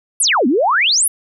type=exponential two-way sweep; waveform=sine; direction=down then up; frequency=11870 to 227.3 to 11870 Hz; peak=-11 dBFS; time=0.2-1.08 s; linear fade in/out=5 ms; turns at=0.47 s; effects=none